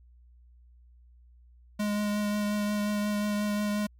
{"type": "tone with vibrato", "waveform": "square", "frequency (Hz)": 207.7, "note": "G#3", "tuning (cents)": 0, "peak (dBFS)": -27, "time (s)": [1.79, 3.87], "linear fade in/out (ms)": 10, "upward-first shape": "triangle", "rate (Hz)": 5.6, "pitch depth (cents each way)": 16, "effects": ["added 60 Hz sine -53 dBFS peak until 3.99 s", "MP3 96 kbps"]}